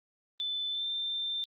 sine tone with pitch glide, 3516 to 3575 Hz, A7 to A7, -2 to +27 cents, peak -31 dBFS, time 0.4-1.44 s, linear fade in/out 0 ms, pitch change +29 cents, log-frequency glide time 0.7-0.87 s, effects Opus 24 kbps

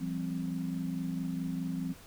sine chord, F suspended second, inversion none, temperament equal with one note detuned, 171.32 / 196 / 261.6 Hz, F3 / G3 / C4, -33 / 0 / 0 cents, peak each -35 / -39 / -36 dBFS, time 0-1.94 s, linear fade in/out 20 ms, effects pink hiss -54 dBFS RMS until 2.06 s

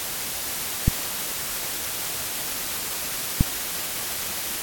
clicks, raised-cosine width 5 ms, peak -4 dBFS, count 2, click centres 0.88 / 3.409 s, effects white hiss -29 dBFS RMS until 4.62 s + AAC 64 kbps

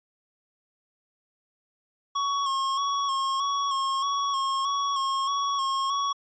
square tone with vibrato, 1100 Hz, C#6, 14 cents flat, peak -25 dBFS, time 2.15-6.13 s, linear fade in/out 10 ms, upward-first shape square, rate 1.6 Hz, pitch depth 32 cents each way, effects resampled to 16000 Hz

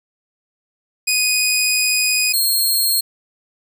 15% pulse tone pair in turn, 2489 / 4241 Hz, D#7 / C8, 0 / +23 cents, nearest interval major sixth, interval 923 cents, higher second, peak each -8 dBFS, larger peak neither, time 1.07-2.33 / 2.33-3.01 s, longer first, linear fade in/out 10 ms, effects none

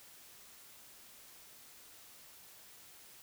silence, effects white hiss -57 dBFS RMS until 3.22 s

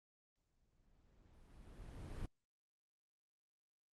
brown noise with exponential growth, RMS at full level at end -44 dBFS, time 0.37-2.26 s, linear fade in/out 2 ms, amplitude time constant 410 ms, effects Opus 24 kbps

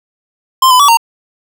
square tone with pitch steps, 1046 / 1005 / 1142 / 923 Hz, C6 / B5 / D6 / A#5, -1 / +30 / -49 / -17 cents, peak -5 dBFS, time 0.62-0.972 s, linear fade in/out 5 ms, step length 88 ms, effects none

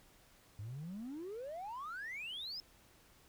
triangle exponential sweep, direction up, 98 to 5274 Hz, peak -39 dBFS, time 0.59-2.6 s, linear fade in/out 0 ms, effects tanh soft clip ceiling -38 dBFS + pink hiss -65 dBFS RMS until 3.28 s

